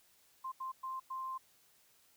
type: tone bursts at uneven times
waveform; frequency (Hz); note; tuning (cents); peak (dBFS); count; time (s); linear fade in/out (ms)
sine; 1048; C6; +2; -38; 4; 0.44-0.52 / 0.6-0.72 / 0.83-1 / 1.1-1.38; 10
effects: white hiss -68 dBFS RMS until 2.16 s